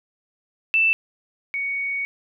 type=tone pair in turn; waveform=sine; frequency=2655 / 2233 Hz; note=E7 / C#7; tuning=+12 / +12 cents; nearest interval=minor third; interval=300 cents; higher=first; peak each=-15 / -23 dBFS; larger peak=first; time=0.74-0.93 / 1.54-2.05 s; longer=second; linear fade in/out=0 ms; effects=none